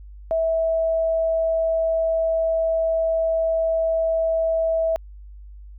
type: tone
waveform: sine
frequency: 652 Hz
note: E5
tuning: 19 cents flat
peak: -18 dBFS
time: 0.31-4.96 s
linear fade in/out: 0 ms
effects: added 50 Hz sine -38 dBFS peak until 5.78 s